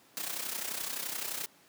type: noise with amplitude modulation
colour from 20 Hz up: white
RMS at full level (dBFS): -34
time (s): 0.17-1.46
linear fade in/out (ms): 0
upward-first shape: sine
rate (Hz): 31.6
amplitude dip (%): 65
effects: pink hiss -61 dBFS RMS until 1.68 s + high-pass 200 Hz 12 dB/octave